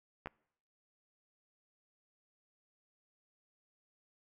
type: clicks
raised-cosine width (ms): 0.5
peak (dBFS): -26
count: 2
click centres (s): 0.259 / 0.272
effects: noise-tail reverb RT60 0.7 s tail -25 dB re dry